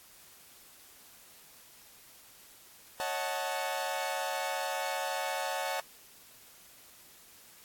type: chord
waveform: sawtooth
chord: D# half-diminished seventh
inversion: third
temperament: equal with one note detuned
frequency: 554.4 / 629.1 / 740 / 880 Hz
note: C#5 / D#5 / F#5 / A5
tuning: 0 / +19 / 0 / 0 cents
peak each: -34 / -36 / -33 / -33 dBFS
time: 3-5.8 s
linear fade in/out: 0 ms
effects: white hiss -56 dBFS RMS until 7.64 s + AAC 64 kbps